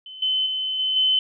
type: tone with level steps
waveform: sine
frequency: 3048 Hz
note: G7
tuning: 49 cents flat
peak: -36 / -19 / -23 / -20 / -16 dBFS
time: 0.06-1.19 s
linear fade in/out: 2 ms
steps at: 0.22 / 0.46 / 0.79 / 0.96 s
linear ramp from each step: 5 ms
effects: none